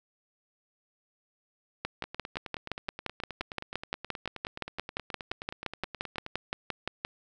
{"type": "two click trains", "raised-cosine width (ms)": 0.3, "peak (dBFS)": [-22, -15], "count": [41, 31], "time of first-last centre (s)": [[2.04, 6.264], [1.85, 7.049]], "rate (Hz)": [9.47, 5.77], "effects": []}